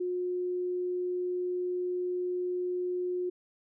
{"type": "tone", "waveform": "sine", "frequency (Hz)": 360, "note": "F#4", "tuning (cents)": -47, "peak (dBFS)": -29, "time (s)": [0, 3.3], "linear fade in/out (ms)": 10, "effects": []}